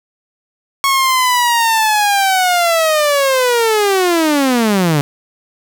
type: linear sweep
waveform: sawtooth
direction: down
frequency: 1104 to 138.59 Hz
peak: -7 dBFS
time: 0.84-5.01 s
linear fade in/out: 0 ms
effects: none